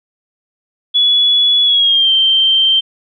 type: tone with pitch glide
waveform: sine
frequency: 3400 to 3136 Hz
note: G#7 to G7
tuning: +40 to 0 cents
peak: -8 dBFS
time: 0.94-2.81 s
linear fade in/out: 20 ms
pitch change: -140 cents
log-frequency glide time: 1.64-2.11 s
effects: none